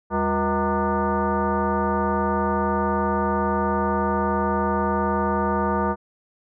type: tone with frequency modulation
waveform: sine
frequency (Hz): 358.3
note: F4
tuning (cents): +44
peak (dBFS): -19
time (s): 0.1-5.96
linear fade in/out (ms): 50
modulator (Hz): 279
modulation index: 3.2
effects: none